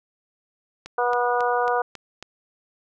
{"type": "click train", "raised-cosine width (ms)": 0.2, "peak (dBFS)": -19, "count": 6, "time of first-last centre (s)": [0.86, 2.226], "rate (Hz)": 3.66}
{"type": "harmonic tone", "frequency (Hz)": 243.5, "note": "B3", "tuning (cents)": -24, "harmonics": [2, 3, 4, 5, 6], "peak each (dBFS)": [-24, -24, -26, -28, -29], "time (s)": [0.98, 1.82], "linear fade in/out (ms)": 5}
{"effects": []}